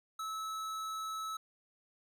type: tone with hard clipping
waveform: sine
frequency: 1300 Hz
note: E6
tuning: 24 cents flat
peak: -39 dBFS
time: 0.19-1.37 s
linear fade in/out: 5 ms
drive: 16 dB
effects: none